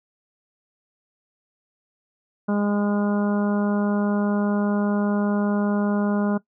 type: harmonic tone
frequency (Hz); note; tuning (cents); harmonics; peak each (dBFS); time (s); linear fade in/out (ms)
205; G#3; -22; 1 / 2 / 3 / 4 / 5 / 6 / 7; -20 / -30 / -30 / -35 / -36 / -39 / -35; 2.48-6.38; 10
effects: noise-tail reverb RT60 0.1 s tail -19 dB re dry